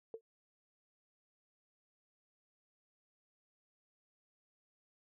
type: tone with exponential decay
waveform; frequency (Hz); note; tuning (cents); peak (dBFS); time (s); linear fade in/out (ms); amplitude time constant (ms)
sine; 450; A4; +39; -37; 0.14-0.21; 1; 15
effects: none